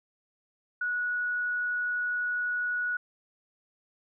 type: tone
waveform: sine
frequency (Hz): 1464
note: F#6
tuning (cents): -19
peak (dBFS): -27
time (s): 0.81-2.97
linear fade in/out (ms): 5
effects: none